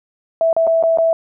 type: tone with dropouts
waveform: sine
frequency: 657 Hz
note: E5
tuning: 6 cents flat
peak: -11 dBFS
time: 0.41-1.13 s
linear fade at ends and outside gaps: 1 ms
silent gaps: 0.529-0.565 / 0.669-0.674 / 0.827-0.836 / 0.974-0.985 s
effects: none